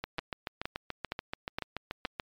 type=two click trains; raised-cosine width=0.3 ms; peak=-18 / -16 dBFS; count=16 / 5; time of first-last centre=0.04-2.198 / 0.19-2.05 s; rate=6.95 / 2.15 Hz; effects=MP3 96 kbps